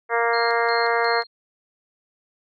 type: harmonic tone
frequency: 233.1 Hz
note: A#3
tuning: in tune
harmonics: 2 / 3 / 4 / 5 / 6 / 7 / 8 / 9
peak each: -23 / -25 / -26 / -27 / -28 / -28 / -29 / -30 dBFS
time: 0.09-1.24 s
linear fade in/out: 50 ms
type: tone with tremolo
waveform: sine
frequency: 4227 Hz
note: C8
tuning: 17 cents sharp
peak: -29 dBFS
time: 0.33-1.27 s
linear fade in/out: 10 ms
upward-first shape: square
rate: 2.8 Hz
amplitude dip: 80%
effects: none